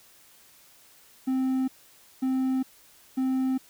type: tone bursts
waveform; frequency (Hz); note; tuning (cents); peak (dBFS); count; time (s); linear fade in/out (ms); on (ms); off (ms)
triangle; 261.3; C4; -2; -21; 3; 1.27-3.58; 10; 410; 540
effects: white hiss -56 dBFS RMS until 3.69 s